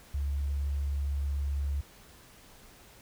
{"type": "tone", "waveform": "sine", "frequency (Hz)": 70.6, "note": "C#2", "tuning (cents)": 32, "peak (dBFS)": -28, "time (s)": [0.14, 1.81], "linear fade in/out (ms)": 5, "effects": ["pink hiss -55 dBFS RMS until 3.01 s"]}